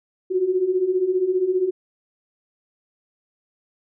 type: beating tone pair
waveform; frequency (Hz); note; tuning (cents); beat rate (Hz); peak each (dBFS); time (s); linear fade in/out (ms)
sine; 358 / 373; F4 / F#4; +43 / +14; 15; -24 / -19; 0.3-1.71; 20
effects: none